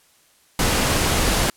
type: noise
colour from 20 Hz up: pink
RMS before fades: -19 dBFS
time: 0.59-1.5 s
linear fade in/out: 2 ms
effects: white hiss -57 dBFS RMS until 1.56 s + low-pass 12000 Hz 12 dB/octave